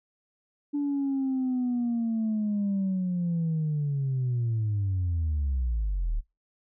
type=linear sweep; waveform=sine; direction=down; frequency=291.1 to 35 Hz; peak=-23 dBFS; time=0.73-6.21 s; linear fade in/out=20 ms; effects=noise-tail reverb RT60 0.2 s tail -21 dB re dry + tanh soft clip ceiling -22 dBFS